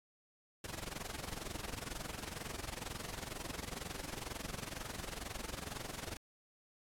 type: noise with amplitude modulation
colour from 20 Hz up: pink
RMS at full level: -41 dBFS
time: 0.64-6.17 s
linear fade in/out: 2 ms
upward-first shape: sine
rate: 22.1 Hz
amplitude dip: 85%
effects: low-pass 12000 Hz 12 dB/octave + AAC 64 kbps